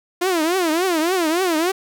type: tone with vibrato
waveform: sawtooth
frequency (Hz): 342.9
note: F4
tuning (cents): -32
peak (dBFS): -13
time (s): 0.21-1.72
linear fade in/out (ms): 10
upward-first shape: triangle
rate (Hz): 3.5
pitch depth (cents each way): 220
effects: none